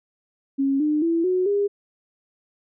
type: tone with pitch steps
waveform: sine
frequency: 273.6 / 301.8 / 333 / 367.3 / 405.2 Hz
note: C#4 / D4 / E4 / F#4 / G#4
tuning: -23 / +47 / +18 / -13 / -43 cents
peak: -18 dBFS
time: 0.58-1.68 s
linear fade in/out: 20 ms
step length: 220 ms
effects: none